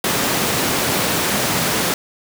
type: high-pass noise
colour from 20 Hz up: pink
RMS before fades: -19 dBFS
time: 0.04-1.94 s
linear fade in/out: 2 ms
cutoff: 150 Hz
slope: 12 dB/octave
effects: none